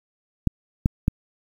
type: clicks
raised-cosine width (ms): 5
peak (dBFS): -5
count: 3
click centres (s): 0.473 / 0.859 / 1.081
effects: 7-bit